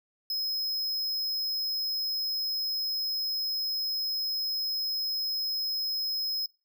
square tone, 5120 Hz, D#8, 49 cents sharp, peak -29 dBFS, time 0.3-6.46 s, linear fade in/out 2 ms, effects noise-tail reverb RT60 0.3 s tail -22 dB re dry

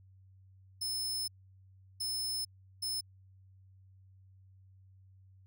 sawtooth tone bursts at uneven times, 5230 Hz, E8, 15 cents flat, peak -31 dBFS, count 3, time 0.81-1.28 / 2-2.45 / 2.82-3.01 s, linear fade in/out 10 ms, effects added 95 Hz sine -57 dBFS peak until 5.46 s

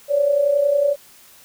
sine tone pair together, 544.1 / 575 Hz, C#5 / D5, -32 / -37 cents, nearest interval minor second, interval 95 cents, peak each -22 / -15 dBFS, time 0.08-0.96 s, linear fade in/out 50 ms, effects white hiss -48 dBFS RMS until 1.44 s

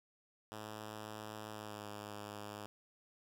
5% pulse tone with pitch glide, 107.4 to 103.92 Hz, A2 to G#2, -41 to +2 cents, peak -34 dBFS, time 0.52-2.66 s, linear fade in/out 0 ms, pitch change -57 cents, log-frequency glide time 1.5-1.87 s, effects none

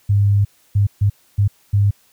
sine tone bursts at uneven times, 101.2 Hz, G#2, 44 cents flat, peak -11 dBFS, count 5, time 0.09-0.45 / 0.75-0.87 / 1.01-1.1 / 1.38-1.48 / 1.73-1.91 s, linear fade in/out 10 ms, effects white hiss -56 dBFS RMS until 2.12 s

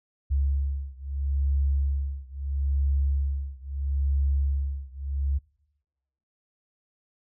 sine beating tone pair, 69 / 69.76 Hz, C#2 / C#2, -7 / +12 cents, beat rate 0.76 Hz, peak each -26 / -27 dBFS, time 0.3-5.39 s, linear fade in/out 20 ms, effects noise-tail reverb RT60 1.0 s tail -25 dB re dry

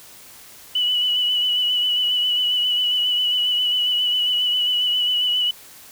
sine tone with vibrato, 2961 Hz, F#7, 1 cent sharp, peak -17 dBFS, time 0.75-5.51 s, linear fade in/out 5 ms, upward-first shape sine, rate 7.4 Hz, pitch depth 30 cents each way, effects white hiss -44 dBFS RMS until 5.91 s

